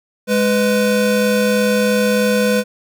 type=tone pair together; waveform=square; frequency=207.7 / 499 Hz; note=G#3 / B4; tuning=0 / +18 cents; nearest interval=octave + minor third; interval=1518 cents; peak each=-17 / -16 dBFS; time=0.27-2.64 s; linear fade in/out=50 ms; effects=none